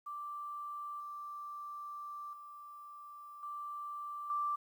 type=tone with level steps; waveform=sine; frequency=1174 Hz; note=D6; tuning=1 cent flat; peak=-40 / -42 / -48 / -40 / -32 dBFS; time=0.06-4.56 s; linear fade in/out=10 ms; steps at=1 / 2.33 / 3.43 / 4.3 s; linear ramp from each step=2 ms; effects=11-bit